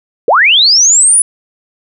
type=linear sweep; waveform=sine; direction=up; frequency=392 to 10060 Hz; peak=-4 dBFS; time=0.28-1.22 s; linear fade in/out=2 ms; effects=none